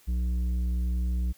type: tone with tanh clipping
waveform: sine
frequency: 60.9 Hz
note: B1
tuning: 24 cents flat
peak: -26 dBFS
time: 0.07-1.33 s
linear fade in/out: 20 ms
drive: 8 dB
effects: white hiss -59 dBFS RMS until 1.37 s